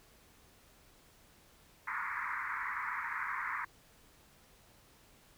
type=band-pass noise; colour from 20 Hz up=pink; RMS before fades=-38 dBFS; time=1.87-3.65 s; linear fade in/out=5 ms; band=940 to 2200 Hz; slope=96 dB/octave; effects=pink hiss -63 dBFS RMS until 5.37 s